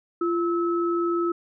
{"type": "tone pair together", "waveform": "sine", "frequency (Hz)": [344, 1297.5], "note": ["F4", "E6"], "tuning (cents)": [-26, -28], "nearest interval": "octave + major seventh", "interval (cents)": 2298, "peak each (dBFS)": [-22, -28], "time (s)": [0.21, 1.32], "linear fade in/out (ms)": 5, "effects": []}